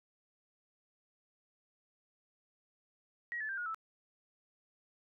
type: tone with pitch steps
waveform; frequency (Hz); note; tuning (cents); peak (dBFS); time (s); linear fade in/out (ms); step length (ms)
sine; 1902 / 1734.1 / 1581 / 1441.4 / 1314.2; A#6 / A6 / G6 / F#6 / E6; +34 / -26 / +14 / -46 / -6; -36; 3.32-3.745; 0; 85
effects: none